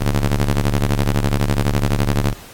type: ring-modulated tone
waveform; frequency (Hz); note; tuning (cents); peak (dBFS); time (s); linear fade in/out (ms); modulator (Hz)
sawtooth; 71.1; C#2; +45; -8; 0-2.34; 20; 41.5
effects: pink hiss -40 dBFS RMS until 2.53 s + AAC 64 kbps